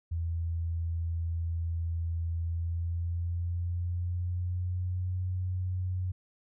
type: tone with pitch glide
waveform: sine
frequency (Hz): 83.5 to 91.58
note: E2 to F#2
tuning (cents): +23 to -17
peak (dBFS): -29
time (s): 0.11-6.12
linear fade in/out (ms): 10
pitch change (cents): +160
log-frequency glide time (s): 2.41-5.22
effects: none